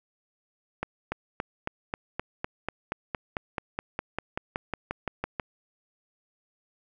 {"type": "accelerating click train", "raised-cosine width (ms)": 0.5, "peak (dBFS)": -14, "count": 22, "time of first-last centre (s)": [0.83, 5.398], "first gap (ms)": 290, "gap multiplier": 0.97, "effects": []}